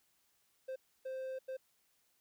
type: tone bursts at uneven times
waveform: triangle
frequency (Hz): 523.3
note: C5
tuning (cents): 0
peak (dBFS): -37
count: 3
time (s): 0.68-0.76 / 1.05-1.39 / 1.48-1.57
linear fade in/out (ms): 10
effects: white hiss -75 dBFS RMS until 2.2 s